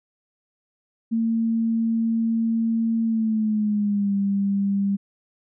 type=tone with pitch glide; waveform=sine; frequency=227 to 198.76 Hz; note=A#3 to G3; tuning=-46 to +24 cents; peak=-19 dBFS; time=1.11-4.97 s; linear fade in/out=20 ms; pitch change=-230 cents; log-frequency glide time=3.03-4.15 s; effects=none